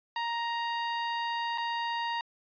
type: tone with dropouts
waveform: sawtooth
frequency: 935 Hz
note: A#5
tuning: 5 cents sharp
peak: -26 dBFS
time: 0.16-2.21 s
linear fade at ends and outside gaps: 2 ms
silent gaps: 1.577-1.581 s
effects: resampled to 11025 Hz